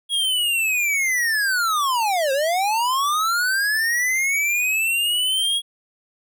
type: linear two-way sweep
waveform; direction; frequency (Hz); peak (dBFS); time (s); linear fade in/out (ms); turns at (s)
square; down then up; 3322 to 523.3 to 3322; -19; 0.09-5.62; 50; 2.32
effects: none